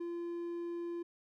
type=tone; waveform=triangle; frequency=343.3 Hz; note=F4; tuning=30 cents flat; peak=-35 dBFS; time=0-1.03 s; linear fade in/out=10 ms; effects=none